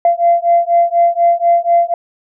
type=beating tone pair; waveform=sine; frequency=685 / 689.1 Hz; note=F5 / F5; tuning=-34 / -23 cents; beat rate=4.1 Hz; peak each=-11 dBFS; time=0.05-1.94 s; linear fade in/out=2 ms; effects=tanh soft clip ceiling -2 dBFS